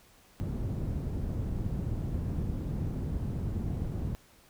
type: low-pass noise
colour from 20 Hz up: white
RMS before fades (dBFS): -33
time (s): 0.4-4.15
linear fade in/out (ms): 0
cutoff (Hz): 140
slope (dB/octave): 12
effects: pink hiss -60 dBFS RMS until 4.49 s